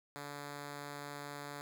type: tone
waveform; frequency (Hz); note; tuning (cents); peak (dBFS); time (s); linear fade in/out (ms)
5% pulse; 144.2; D3; -31; -32; 0.16-1.61; 0
effects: none